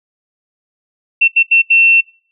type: tone bursts at uneven times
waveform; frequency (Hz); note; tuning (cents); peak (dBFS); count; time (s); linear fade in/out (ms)
sine; 2700; E7; +41; -6; 4; 1.21-1.28 / 1.36-1.43 / 1.51-1.62 / 1.7-2.01; 10
effects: noise-tail reverb RT60 0.5 s tail -24 dB re dry